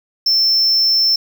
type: tone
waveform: triangle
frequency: 5340 Hz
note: E8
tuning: 22 cents sharp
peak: -10 dBFS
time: 0.26-1.16 s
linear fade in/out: 5 ms
effects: 7-bit